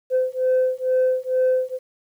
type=beating tone pair; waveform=sine; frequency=512 / 514.2 Hz; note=C5 / C5; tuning=-38 / -30 cents; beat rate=2.2 Hz; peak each=-19 dBFS; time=0.1-1.79 s; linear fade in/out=50 ms; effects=tanh soft clip ceiling -13 dBFS + 9-bit